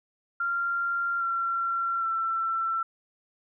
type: tone with pitch steps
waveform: sine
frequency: 1386 / 1363.8 / 1341.9 Hz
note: F6 / F6 / E6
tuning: -14 / -42 / +30 cents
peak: -25 dBFS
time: 0.4-2.83 s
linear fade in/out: 5 ms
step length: 810 ms
effects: none